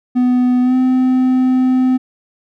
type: tone with pitch glide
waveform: triangle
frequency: 249.2 to 256.5 Hz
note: B3 to C4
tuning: +16 to -34 cents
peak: -8 dBFS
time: 0.15-1.98 s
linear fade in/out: 20 ms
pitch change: +50 cents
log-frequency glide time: 0.62-0.75 s
effects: none